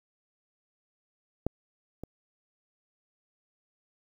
clicks, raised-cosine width 2 ms, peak -14 / -25 dBFS, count 2, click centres 1.466 / 2.036 s, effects 9-bit

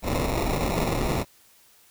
pink noise with sample-and-hold, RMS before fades -25 dBFS, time 0.02-1.25 s, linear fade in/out 50 ms, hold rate 1575 Hz, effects white hiss -57 dBFS RMS until 1.9 s

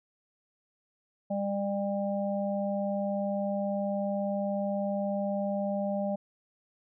harmonic tone, 199.6 Hz, G3, 32 cents sharp, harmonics 1 / 3 / 4, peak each -31 / -31 / -38 dBFS, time 1.3-6.16 s, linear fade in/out 10 ms, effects none

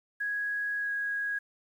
sine tone with pitch glide, 1661.2 to 1650.7 Hz, G#6 to G#6, 0 to -11 cents, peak -29 dBFS, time 0.2-1.39 s, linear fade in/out 10 ms, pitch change -11 cents, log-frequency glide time 0.78-0.93 s, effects 10-bit

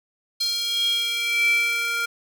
square tone with high-pass filter sweep, 466.2 Hz, A#4, in tune, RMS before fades -23 dBFS, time 0.4-2.06 s, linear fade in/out 10 ms, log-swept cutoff 4200 to 1700 Hz, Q 7.5, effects none

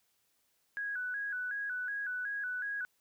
sine tone with vibrato, 1568 Hz, G6, in tune, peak -34 dBFS, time 0.77-2.85 s, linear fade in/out 0 ms, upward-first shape square, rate 2.7 Hz, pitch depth 90 cents each way, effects white hiss -75 dBFS RMS until 3 s

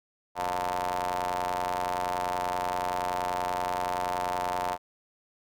sawtooth ring-modulated tone, 90.5 Hz, F#2, 38 cents flat, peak -21 dBFS, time 0.35-4.78 s, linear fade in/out 50 ms, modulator 802 Hz, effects none

